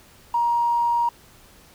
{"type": "tone", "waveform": "triangle", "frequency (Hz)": 945, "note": "A#5", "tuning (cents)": 23, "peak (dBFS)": -14, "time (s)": [0.34, 1.09], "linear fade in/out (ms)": 5, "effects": ["tanh soft clip ceiling -16 dBFS", "pink hiss -51 dBFS RMS until 1.74 s"]}